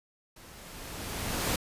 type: noise with level ramp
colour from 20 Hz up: pink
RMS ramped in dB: -52 to -28 dBFS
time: 0.36-1.56 s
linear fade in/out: 5 ms
effects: resampled to 32000 Hz